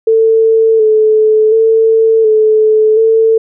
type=tone with vibrato; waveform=sine; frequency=440 Hz; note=A4; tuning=in tune; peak=-5 dBFS; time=0.07-3.38 s; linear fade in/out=5 ms; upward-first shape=square; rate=0.69 Hz; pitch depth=27 cents each way; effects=none

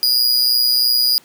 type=tone with amplitude modulation; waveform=45% pulse; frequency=4890 Hz; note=D#8; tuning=31 cents flat; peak=-9 dBFS; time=0.03-1.18 s; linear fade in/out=0 ms; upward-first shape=sine; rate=123 Hz; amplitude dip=65%; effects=pink hiss -49 dBFS RMS until 1.24 s + high-pass 200 Hz 12 dB/octave

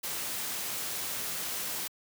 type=noise; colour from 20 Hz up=white; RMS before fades=-35 dBFS; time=0.03-1.88 s; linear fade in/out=10 ms; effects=high-pass 100 Hz 12 dB/octave

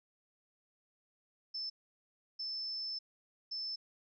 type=tone bursts at uneven times; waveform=sine; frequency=5274 Hz; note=E8; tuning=in tune; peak=-37 dBFS; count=3; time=1.54-1.7 / 2.39-2.99 / 3.51-3.76 s; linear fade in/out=10 ms; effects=none

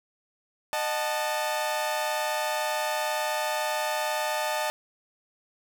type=chord; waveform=sawtooth; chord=D# diminished; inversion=none; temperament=equal with one note detuned; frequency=613 / 740 / 880 Hz; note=D#5 / F#5 / A5; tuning=-26 / 0 / 0 cents; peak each=-26 / -31 / -26 dBFS; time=0.73-4.7 s; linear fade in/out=0 ms; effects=none

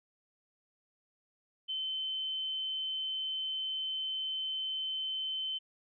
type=tone; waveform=sine; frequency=3071 Hz; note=G7; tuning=36 cents flat; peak=-33 dBFS; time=1.68-5.59 s; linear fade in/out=20 ms; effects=none

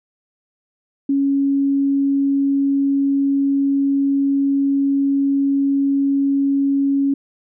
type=tone; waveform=sine; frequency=277.2 Hz; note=C#4; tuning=in tune; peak=-14 dBFS; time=1.09-7.14 s; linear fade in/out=5 ms; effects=none

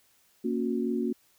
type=chord; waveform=sine; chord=F# major; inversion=first; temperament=equal with one note detuned; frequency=233.1 / 277.2 / 363.4 Hz; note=A#3 / C#4 / F#4; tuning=0 / 0 / -31 cents; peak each=-29 / -32 / -31 dBFS; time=0.44-1.13 s; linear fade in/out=10 ms; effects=white hiss -65 dBFS RMS until 1.38 s

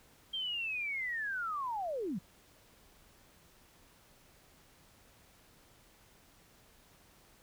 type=linear sweep; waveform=sine; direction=down; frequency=3192 to 156.2 Hz; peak=-34 dBFS; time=0.33-2.19 s; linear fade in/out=10 ms; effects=pink hiss -63 dBFS RMS until 7.42 s

